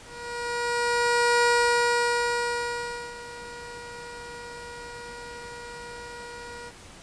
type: tone with ADSR envelope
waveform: 15% pulse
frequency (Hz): 478.2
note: A#4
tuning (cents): +44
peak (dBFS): -12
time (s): 0.03-6.72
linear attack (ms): 1400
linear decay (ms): 1700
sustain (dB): -20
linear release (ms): 45
effects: pink hiss -47 dBFS RMS until 7.02 s + resampled to 22050 Hz